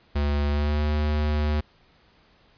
square tone with pitch glide, 72.5 to 75.14 Hz, D2 to D2, -22 to +40 cents, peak -22 dBFS, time 0.15-1.61 s, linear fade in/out 10 ms, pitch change +62 cents, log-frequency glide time 0.49-0.81 s, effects pink hiss -59 dBFS RMS until 2.57 s + resampled to 11025 Hz

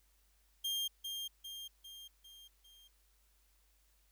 40% pulse tone with echo, 3202 Hz, G7, 36 cents sharp, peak -34 dBFS, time 0.64-0.88 s, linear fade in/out 10 ms, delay 400 ms, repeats 5, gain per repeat -5 dB, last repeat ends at 2.88 s, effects added 50 Hz sine -70 dBFS peak until 4.11 s + white hiss -74 dBFS RMS until 4.11 s

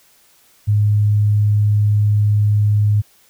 sine tone, 104.4 Hz, G#2, 10 cents sharp, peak -11 dBFS, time 0.67-3.02 s, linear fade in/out 20 ms, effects white hiss -53 dBFS RMS until 3.29 s

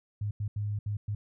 sine tone bursts at uneven times, 103.83 Hz, G#2, in tune, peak -29 dBFS, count 5, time 0.21-0.31 / 0.4-0.48 / 0.56-0.79 / 0.86-0.97 / 1.08-1.15 s, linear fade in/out 5 ms, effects none

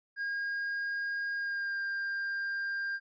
triangle tone with pitch glide, 1626 to 1596.2 Hz, G#6 to G6, -37 to +31 cents, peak -30 dBFS, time 0.16-3 s, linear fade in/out 50 ms, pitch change -32 cents, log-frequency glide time 1.35-1.8 s, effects resampled to 16000 Hz

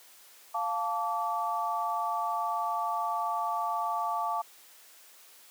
sine chord, D minor, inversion first, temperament equal with one note detuned, 698.5 / 880 / 1153.1 Hz, F5 / A5 / D6, 0 / 0 / -32 cents, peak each -33 / -32 / -32 dBFS, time 0.54-4.42 s, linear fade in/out 10 ms, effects white hiss -55 dBFS RMS until 5.5 s + high-pass 400 Hz 12 dB/octave

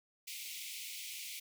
pink high-pass noise, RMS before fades -45 dBFS, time 0.27-1.4 s, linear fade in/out 10 ms, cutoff 2100 Hz, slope 96 dB/octave, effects none

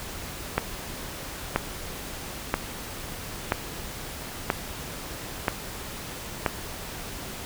click train, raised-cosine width 0.5 ms, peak -6 dBFS, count 7, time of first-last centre 0.58-6.462 s, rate 1.02 Hz, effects pink hiss -37 dBFS RMS until 7.45 s

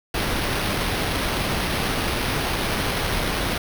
pink noise with sample-and-hold, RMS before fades -24 dBFS, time 0.14-3.58 s, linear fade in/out 5 ms, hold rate 7350 Hz, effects none

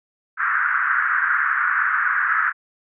pink band-pass noise, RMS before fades -20 dBFS, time 0.37-2.53 s, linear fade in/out 50 ms, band 1300 to 1700 Hz, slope 48 dB/octave, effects none

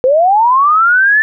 sine linear sweep, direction up, 491.8 to 1773 Hz, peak -6 dBFS, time 0.04-1.22 s, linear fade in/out 0 ms, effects none

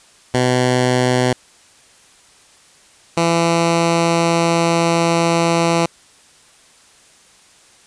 10% pulse tone pair in turn, 125.8 / 167.92 Hz, B2 / E3, +32 / +32 cents, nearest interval perfect fourth, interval 500 cents, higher second, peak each -5 dBFS, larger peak neither, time 0.34-1.33 / 3.17-5.86 s, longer second, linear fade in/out 5 ms, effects white hiss -49 dBFS RMS until 7.86 s + resampled to 22050 Hz

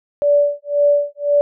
sine tone with tremolo, 579 Hz, D5, 25 cents flat, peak -9 dBFS, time 0.22-1.41 s, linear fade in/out 0 ms, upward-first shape sine, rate 1.9 Hz, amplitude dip 100%, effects none

